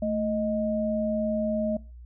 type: tone pair together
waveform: sine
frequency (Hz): 220 / 623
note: A3 / D#5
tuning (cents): 0 / +2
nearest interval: octave + tritone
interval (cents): 1802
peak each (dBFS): -27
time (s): 0.02-1.77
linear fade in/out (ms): 5
effects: noise-tail reverb RT60 0.3 s tail -22 dB re dry + added 60 Hz sine -42 dBFS peak until 2.05 s